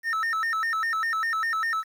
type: tone with vibrato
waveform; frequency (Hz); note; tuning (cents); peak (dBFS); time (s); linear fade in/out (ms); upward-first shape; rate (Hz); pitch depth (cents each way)
triangle; 1545; G6; -26; -22; 0.03-1.84; 50; square; 5; 290
effects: 9-bit